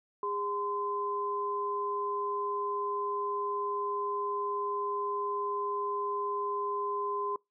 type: tone pair together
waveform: sine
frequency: 408 / 1026.9 Hz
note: G#4 / C6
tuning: -31 / -33 cents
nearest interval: octave + major third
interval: 1598 cents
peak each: -35 / -32 dBFS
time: 0.23-7.36 s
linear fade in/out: 2 ms
effects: noise-tail reverb RT60 0.2 s tail -25 dB re dry